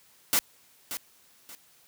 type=noise with echo; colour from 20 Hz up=white; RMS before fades=-23 dBFS; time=0.33-0.39 s; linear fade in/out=0 ms; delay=580 ms; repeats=2; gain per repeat=-11 dB; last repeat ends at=1.55 s; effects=white hiss -60 dBFS RMS until 1.87 s + high-pass 60 Hz 12 dB/octave